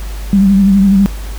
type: tone with vibrato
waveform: sine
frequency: 196.1 Hz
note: G3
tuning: 1 cent sharp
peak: -5 dBFS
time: 0.33-1.06 s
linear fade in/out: 0 ms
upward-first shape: triangle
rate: 12 Hz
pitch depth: 59 cents each way
effects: added 50 Hz sine -20 dBFS peak until 1.38 s + pink hiss -33 dBFS RMS until 1.38 s